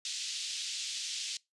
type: band-pass noise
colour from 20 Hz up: pink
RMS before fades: -38 dBFS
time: 0.05-1.37 s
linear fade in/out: 2 ms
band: 3100 to 7100 Hz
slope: 24 dB/octave
effects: noise-tail reverb RT60 0.2 s tail -23 dB re dry + resampled to 24000 Hz